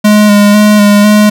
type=tone with vibrato; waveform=square; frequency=207.7 Hz; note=G#3; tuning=in tune; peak=-3 dBFS; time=0.04-1.3 s; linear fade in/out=10 ms; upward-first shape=square; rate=2 Hz; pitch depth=20 cents each way; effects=none